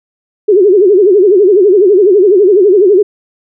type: tone with vibrato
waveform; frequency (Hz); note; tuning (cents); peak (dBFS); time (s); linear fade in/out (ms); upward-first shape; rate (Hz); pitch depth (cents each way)
sine; 390; G4; -9; -3; 0.48-3.03; 10; sine; 12; 170
effects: none